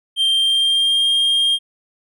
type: tone with pitch glide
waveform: triangle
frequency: 3166 to 3216 Hz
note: G7 to G7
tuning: +17 to +44 cents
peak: -12 dBFS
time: 0.16-1.59 s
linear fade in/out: 50 ms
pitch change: +27 cents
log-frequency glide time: 0.32-1.09 s
effects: none